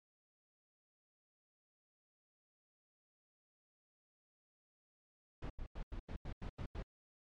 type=noise bursts; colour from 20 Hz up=brown; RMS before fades=-43 dBFS; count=9; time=5.42-6.826 s; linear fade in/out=5 ms; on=78 ms; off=88 ms; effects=low-pass 4000 Hz 12 dB/octave + MP3 96 kbps